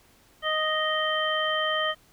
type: harmonic tone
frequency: 622.3 Hz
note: D#5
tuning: in tune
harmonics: 1 / 2 / 3 / 5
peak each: -29 / -29 / -29 / -29 dBFS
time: 0.42-1.95 s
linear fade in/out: 50 ms
effects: pink hiss -59 dBFS RMS until 2.12 s